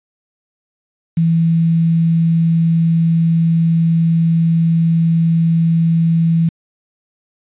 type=tone with quantisation; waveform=sine; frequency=165.2 Hz; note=E3; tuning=4 cents sharp; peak=-10 dBFS; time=1.17-6.49 s; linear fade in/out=5 ms; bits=6; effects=resampled to 8000 Hz